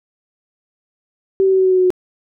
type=tone with pitch steps; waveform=sine; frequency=385.2 / 382.3 / 379.5 / 376.6 / 373.8 / 371 / 368.2 / 365.5 Hz; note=G4 / G4 / F#4 / F#4 / F#4 / F#4 / F#4 / F#4; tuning=-30 / -43 / +44 / +31 / +18 / +5 / -8 / -21 cents; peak=-10 dBFS; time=1.4-1.904 s; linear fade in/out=0 ms; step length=63 ms; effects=none